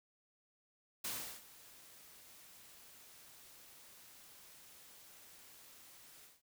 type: noise with ADSR envelope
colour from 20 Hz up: white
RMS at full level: -40 dBFS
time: 1.04-6.42 s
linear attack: 8 ms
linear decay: 360 ms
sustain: -19 dB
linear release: 180 ms
effects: none